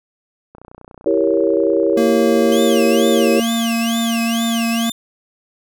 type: click train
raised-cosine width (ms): 1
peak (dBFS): -25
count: 63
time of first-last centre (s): 0.55-2.589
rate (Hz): 30.4
type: chord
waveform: sine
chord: E diminished seventh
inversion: none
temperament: equal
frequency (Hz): 329.6 / 392 / 466.2 / 554.4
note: E4 / G4 / Bb4 / Db5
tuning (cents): 0 / 0 / 0 / 0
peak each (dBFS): -18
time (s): 1.06-3.4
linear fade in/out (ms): 2
type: tone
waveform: square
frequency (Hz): 230.1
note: A#3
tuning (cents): -22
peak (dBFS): -17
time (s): 1.97-4.9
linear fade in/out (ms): 5
type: tone with vibrato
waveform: sawtooth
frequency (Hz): 3020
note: F#7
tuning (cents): +35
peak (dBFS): -21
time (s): 2.52-4.92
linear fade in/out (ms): 2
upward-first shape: sine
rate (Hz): 2.2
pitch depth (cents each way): 300
effects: none